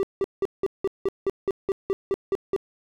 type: tone bursts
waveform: triangle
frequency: 390.3 Hz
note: G4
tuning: 8 cents flat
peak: -18 dBFS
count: 13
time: 0-2.563 s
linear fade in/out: 0 ms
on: 31 ms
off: 180 ms
effects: none